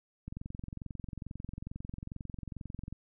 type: click train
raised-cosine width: 5 ms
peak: -28 dBFS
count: 60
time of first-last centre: 0.28-2.926 s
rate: 22.3 Hz
effects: none